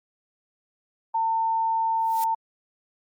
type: tone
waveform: sine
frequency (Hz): 900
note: A5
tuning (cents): +39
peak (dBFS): -21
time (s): 1.14-2.35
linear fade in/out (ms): 10
type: noise with exponential growth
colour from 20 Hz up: blue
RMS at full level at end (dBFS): -32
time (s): 1.95-2.24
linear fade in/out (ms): 1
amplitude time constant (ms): 63
effects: Opus 48 kbps